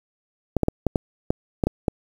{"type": "clicks", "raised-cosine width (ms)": 2, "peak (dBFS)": -6, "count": 9, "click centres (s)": [0.567, 0.633, 0.684, 0.867, 0.958, 1.305, 1.638, 1.67, 1.882], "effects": ["7-bit"]}